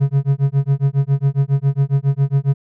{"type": "tone with tremolo", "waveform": "triangle", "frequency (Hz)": 138.59, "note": "C#3", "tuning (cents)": 0, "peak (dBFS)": -8, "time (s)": [0, 2.54], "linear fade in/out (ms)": 20, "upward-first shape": "sine", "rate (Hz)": 7.3, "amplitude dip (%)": 100, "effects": []}